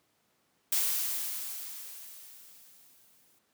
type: noise with exponential decay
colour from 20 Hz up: blue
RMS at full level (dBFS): -27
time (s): 0.72-3.39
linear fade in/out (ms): 5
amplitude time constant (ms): 580
effects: pink hiss -72 dBFS RMS until 3.53 s + high-pass 150 Hz 12 dB/octave